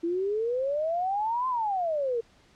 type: exponential two-way sweep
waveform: sine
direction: up then down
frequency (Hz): 329.6 to 1046.5 to 450.6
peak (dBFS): -25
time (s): 0.03-2.21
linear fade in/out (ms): 10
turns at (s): 1.48
effects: pink hiss -60 dBFS RMS until 2.55 s + low-pass 6000 Hz 12 dB/octave

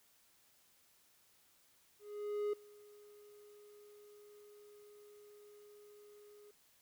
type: tone with ADSR envelope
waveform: triangle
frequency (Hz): 415.3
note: G#4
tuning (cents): 0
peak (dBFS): -31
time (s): 1.99-6.51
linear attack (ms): 540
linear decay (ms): 6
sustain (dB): -24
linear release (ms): 4
effects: white hiss -70 dBFS RMS until 6.81 s

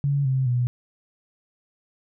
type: tone with pitch steps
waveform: sine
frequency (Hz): 141.3 / 131.84 / 123.01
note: C#3 / C3 / B2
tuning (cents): +34 / +14 / -6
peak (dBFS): -19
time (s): 0.04-0.67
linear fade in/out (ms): 0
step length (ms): 210
effects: none

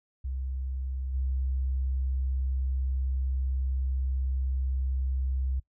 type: tone with level steps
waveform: sine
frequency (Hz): 65.41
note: C2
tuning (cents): 0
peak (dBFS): -30 / -26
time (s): 0.24-5.6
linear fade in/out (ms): 10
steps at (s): 1.13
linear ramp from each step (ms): 20
effects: noise-tail reverb RT60 0.1 s tail -21 dB re dry

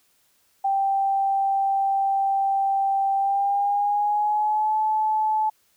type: tone with pitch glide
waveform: sine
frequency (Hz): 784 to 864.9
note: G5 to A5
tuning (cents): 0 to -30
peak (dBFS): -19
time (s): 0.64-5.5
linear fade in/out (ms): 10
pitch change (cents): +170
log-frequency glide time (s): 3.15-4.77
effects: white hiss -64 dBFS RMS until 5.76 s

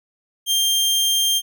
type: tone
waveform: sawtooth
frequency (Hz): 3185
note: G7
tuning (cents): +27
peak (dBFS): -13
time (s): 0.46-1.42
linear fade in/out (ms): 50
effects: none

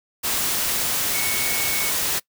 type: tone in noise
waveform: sine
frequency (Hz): 2217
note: C#7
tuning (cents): 0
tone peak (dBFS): -28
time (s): 1.13-1.91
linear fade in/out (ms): 20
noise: white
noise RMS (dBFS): -23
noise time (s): 0.23-2.2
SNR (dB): -8
effects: noise-tail reverb RT60 0.1 s tail -22 dB re dry

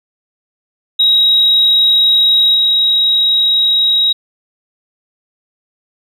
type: tone with level steps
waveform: sine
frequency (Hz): 3816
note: A#7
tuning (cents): +40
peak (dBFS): -6 / -8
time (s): 0.99-4.13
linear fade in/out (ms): 10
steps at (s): 2.54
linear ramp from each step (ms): 20
effects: tanh soft clip ceiling -2 dBFS + 8-bit

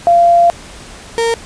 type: tone pair in turn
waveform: sine / 35% pulse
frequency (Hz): 689 / 461.1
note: F5 / A#4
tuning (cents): -24 / -19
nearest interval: perfect fifth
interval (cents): 695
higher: first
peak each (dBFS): -5 / -10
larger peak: first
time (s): 0.07-0.5 / 1.18-1.34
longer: first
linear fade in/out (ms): 0
effects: pink hiss -34 dBFS RMS until 1.45 s + resampled to 22050 Hz

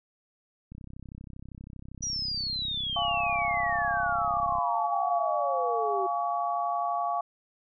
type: click train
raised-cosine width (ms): 5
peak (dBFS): -31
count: 127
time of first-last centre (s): 0.72-4.585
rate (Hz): 32.6
type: exponential sweep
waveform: sine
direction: down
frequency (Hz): 5900 to 371.9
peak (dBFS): -29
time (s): 2.02-6.07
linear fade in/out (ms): 10
type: chord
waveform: sine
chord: Db major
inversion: first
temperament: equal with one note detuned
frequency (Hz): 698.5 / 830.6 / 1132.7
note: F5 / Ab5 / Db6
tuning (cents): 0 / 0 / +37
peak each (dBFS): -29 / -33 / -31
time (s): 2.96-7.21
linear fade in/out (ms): 5
effects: none

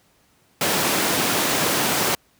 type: high-pass noise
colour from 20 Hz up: pink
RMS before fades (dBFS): -21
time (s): 0.61-2.15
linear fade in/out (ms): 2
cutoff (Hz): 210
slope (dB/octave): 12
effects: pink hiss -60 dBFS RMS until 2.39 s + high-pass 60 Hz 12 dB/octave

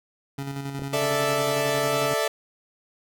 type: tone with tremolo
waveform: 25% pulse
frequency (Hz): 138.59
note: C#3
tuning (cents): 0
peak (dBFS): -25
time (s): 0.38-2.14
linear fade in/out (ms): 5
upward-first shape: square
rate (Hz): 11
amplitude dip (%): 40
type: clicks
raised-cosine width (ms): 2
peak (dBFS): -22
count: 2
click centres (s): 0.794 / 0.821
type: chord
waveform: sawtooth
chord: A suspended fourth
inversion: none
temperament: equal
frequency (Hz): 440 / 587.3 / 659.3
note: A4 / D5 / E5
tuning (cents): 0 / 0 / 0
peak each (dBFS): -23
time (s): 0.93-2.28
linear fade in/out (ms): 5
effects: none

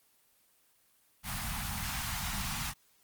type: band-stop noise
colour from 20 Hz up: pink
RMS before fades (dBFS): -36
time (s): 1.23-2.74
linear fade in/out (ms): 50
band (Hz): 230 to 750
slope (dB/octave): 48
effects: white hiss -68 dBFS RMS until 3.03 s + Opus 24 kbps

